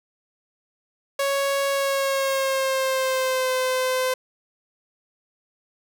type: tone with pitch glide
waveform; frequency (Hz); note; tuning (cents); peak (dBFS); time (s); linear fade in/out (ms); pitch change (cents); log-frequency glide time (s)
sawtooth; 554.4 to 514.3; C#5 to C5; 0 to -30; -17; 1.19-4.14; 5; -130; 1.7-3.51
effects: none